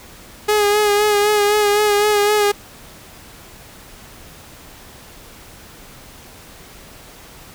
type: tone with vibrato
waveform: sawtooth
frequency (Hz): 415.8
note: G#4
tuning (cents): +2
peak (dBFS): -9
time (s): 0.48-2.52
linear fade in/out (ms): 10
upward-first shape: sine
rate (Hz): 3.9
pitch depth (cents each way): 33
effects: pink hiss -41 dBFS RMS until 7.54 s